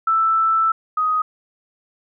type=tone pair in turn; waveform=sine; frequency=1323 / 1252.8 Hz; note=E6 / D#6; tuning=+6 / +11 cents; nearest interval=minor second; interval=95 cents; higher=first; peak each=-14 / -16 dBFS; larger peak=first; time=0.07-0.72 / 0.97-1.22 s; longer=first; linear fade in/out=5 ms; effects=none